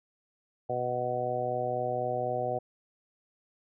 harmonic tone, 124 Hz, B2, 7 cents sharp, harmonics 1 / 2 / 3 / 4 / 5 / 6, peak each -39 / -44 / -39 / -34 / -33 / -33 dBFS, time 0.69-2.59 s, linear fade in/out 10 ms, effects none

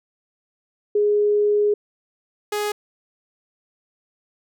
sine / sawtooth tone pair in turn, 415.3 / 417 Hz, G#4 / G#4, 0 / +7 cents, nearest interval unison, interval 7 cents, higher second, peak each -15 / -18 dBFS, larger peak first, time 0.95-1.74 / 2.52-2.72 s, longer first, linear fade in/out 5 ms, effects none

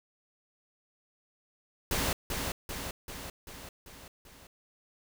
pink noise with echo, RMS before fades -30 dBFS, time 1.91-2.13 s, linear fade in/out 2 ms, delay 390 ms, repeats 6, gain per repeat -4 dB, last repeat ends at 4.47 s, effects none

